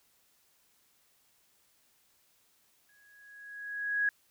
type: tone with exponential growth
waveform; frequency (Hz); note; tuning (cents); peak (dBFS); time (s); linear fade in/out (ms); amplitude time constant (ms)
sine; 1661.2; G#6; 0; -24; 2.89-4.09; 2; 260
effects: white hiss -69 dBFS RMS until 4.3 s